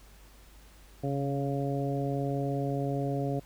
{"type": "harmonic tone with a mistuned harmonic", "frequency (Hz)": 139.6, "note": "C#3", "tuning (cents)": 13, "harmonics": [1, 2, 3, 4, 5], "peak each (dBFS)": [-31, -34, -36, -37, -38], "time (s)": [1.03, 3.4], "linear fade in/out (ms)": 10, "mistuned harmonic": 1, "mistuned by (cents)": -21, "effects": ["added 50 Hz sine -53 dBFS peak until 3.45 s", "pink hiss -58 dBFS RMS until 3.45 s"]}